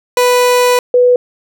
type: tone pair in turn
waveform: 30% pulse / sine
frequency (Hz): 493.9 / 493.9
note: B4 / B4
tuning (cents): 0 / 0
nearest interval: unison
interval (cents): 0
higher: neither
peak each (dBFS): -5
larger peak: neither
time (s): 0.17-0.79 / 0.94-1.16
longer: first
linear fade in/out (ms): 2
effects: none